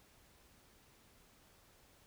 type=silence; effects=pink hiss -66 dBFS RMS until 2.06 s